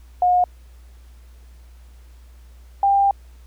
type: tone pair in turn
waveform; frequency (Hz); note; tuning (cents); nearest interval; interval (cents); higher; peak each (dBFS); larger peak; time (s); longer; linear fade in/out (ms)
sine; 720 / 794.7; F#5 / G5; -47 / +23; major second; 170; second; -13; neither; 0.22-0.44 / 2.83-3.11; second; 2
effects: added 60 Hz sine -42 dBFS peak until 3.46 s + pink hiss -58 dBFS RMS until 3.46 s